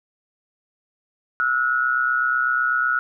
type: tone pair together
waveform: sine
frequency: 1318.5 / 1446.5 Hz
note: E6 / F#6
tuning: 0 / -40 cents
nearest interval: major second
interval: 160 cents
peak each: -23 / -19 dBFS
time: 1.4-2.99 s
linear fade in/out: 0 ms
effects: none